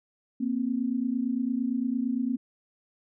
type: tone pair together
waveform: sine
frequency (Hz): 235.4 / 264.2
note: A#3 / C4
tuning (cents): +17 / +17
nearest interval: major second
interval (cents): 200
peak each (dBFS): -28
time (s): 0.4-2.37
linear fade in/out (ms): 10
effects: none